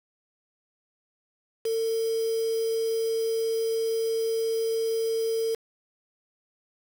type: tone with quantisation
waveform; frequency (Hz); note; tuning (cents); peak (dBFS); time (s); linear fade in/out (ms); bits
sine; 451.5; A4; +45; -24; 1.65-5.55; 5; 6
effects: none